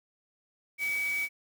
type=tone in noise; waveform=sine; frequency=2275 Hz; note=C#7; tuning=44 cents sharp; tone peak=-28 dBFS; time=0.78-1.29 s; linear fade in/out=50 ms; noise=white; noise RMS=-43 dBFS; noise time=0.78-1.29 s; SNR=+12 dB; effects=none